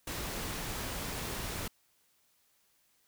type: noise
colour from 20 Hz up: pink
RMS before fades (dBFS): -38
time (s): 0.07-1.68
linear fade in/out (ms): 5
effects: white hiss -71 dBFS RMS until 3.07 s